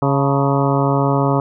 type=harmonic tone with a mistuned harmonic; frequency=138.59 Hz; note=C#3; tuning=in tune; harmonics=1 / 2 / 3 / 4 / 5 / 6 / 7 / 8 / 9; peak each=-17 / -20 / -22 / -23 / -24 / -25 / -25 / -26 / -27 dBFS; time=0.02-1.4 s; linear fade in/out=2 ms; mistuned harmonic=6; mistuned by=+90 cents; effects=none